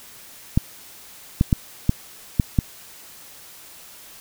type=clicks; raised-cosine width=5 ms; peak=-3 dBFS; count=6; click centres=0.575 / 1.411 / 1.528 / 1.894 / 2.398 / 2.588 s; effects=white hiss -44 dBFS RMS until 4.2 s